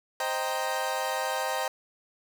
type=chord; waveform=30% pulse; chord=C minor seventh; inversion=none; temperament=equal; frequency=523.3 / 622.3 / 784 / 932.3 Hz; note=C5 / Eb5 / G5 / Bb5; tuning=0 / 0 / 0 / 0 cents; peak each=-31 / -32 / -30 / -31 dBFS; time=0.2-1.68 s; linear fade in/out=2 ms; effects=none